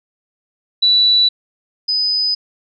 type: tone pair in turn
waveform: sine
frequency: 3951 / 5002 Hz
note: B7 / D#8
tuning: 0 / +8 cents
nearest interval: major third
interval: 408 cents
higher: second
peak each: -9 / -14 dBFS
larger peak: first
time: 0.82-1.29 / 1.88-2.35 s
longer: neither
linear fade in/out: 10 ms
effects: none